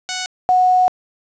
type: tone pair in turn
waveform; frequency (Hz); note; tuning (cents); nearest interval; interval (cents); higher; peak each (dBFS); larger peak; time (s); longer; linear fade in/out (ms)
5% pulse / sine; 740 / 734.9; F#5 / F#5; 0 / -12; unison; 12; first; -10; neither; 0.09-0.26 / 0.49-0.88; second; 0
effects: resampled to 16000 Hz + 7-bit